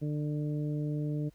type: harmonic tone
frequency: 149.1 Hz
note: D3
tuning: 27 cents sharp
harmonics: 1 / 2 / 3 / 4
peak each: -31 / -36 / -43 / -47 dBFS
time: 0.01-1.3 s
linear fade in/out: 20 ms
effects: added 50 Hz sine -62 dBFS peak until 1.34 s + pink hiss -69 dBFS RMS until 1.34 s